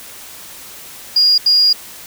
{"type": "tone bursts at uneven times", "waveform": "sine", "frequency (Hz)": 4851, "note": "D#8", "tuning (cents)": -45, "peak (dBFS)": -8, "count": 2, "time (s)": [[1.16, 1.38], [1.46, 1.73]], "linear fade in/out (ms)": 5, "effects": ["white hiss -35 dBFS RMS until 2.06 s"]}